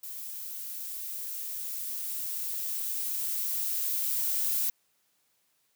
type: noise with level ramp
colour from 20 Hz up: violet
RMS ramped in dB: -40 to -28 dBFS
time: 0.03-4.7 s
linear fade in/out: 5 ms
effects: white hiss -72 dBFS RMS until 5.75 s + high-pass 80 Hz 12 dB/octave